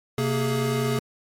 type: tone cluster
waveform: square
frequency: 130.1 / 231.9 / 419.8 Hz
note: C3 / A#3 / G#4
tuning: -9 / -9 / +19 cents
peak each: -26 / -29 / -27 dBFS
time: 0.18-0.99 s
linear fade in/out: 2 ms
effects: MP3 64 kbps